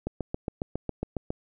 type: click train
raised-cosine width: 2 ms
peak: -16 dBFS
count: 10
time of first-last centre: 0.07-1.305 s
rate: 7.29 Hz
effects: none